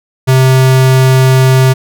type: tone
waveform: square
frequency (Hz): 130.81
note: C3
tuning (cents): 0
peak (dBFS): -5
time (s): 0.27-1.74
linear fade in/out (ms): 20
effects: none